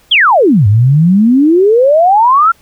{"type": "exponential two-way sweep", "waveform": "sine", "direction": "down then up", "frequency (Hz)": [3480, 97.9, 1395], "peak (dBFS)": -4, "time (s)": [0.11, 2.52], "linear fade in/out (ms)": 10, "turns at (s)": 0.67, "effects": ["pink hiss -48 dBFS RMS until 2.61 s"]}